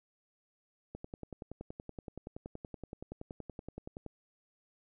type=click train; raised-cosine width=2 ms; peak=-29 dBFS; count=34; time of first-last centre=0.95-4.063 s; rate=10.6 Hz; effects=none